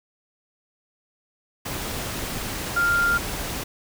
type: tone in noise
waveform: sine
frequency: 1396.9 Hz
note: F6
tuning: in tune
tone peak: -18 dBFS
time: 2.76-3.18 s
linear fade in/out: 10 ms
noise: pink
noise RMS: -30 dBFS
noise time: 1.65-3.64 s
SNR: +9 dB
effects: none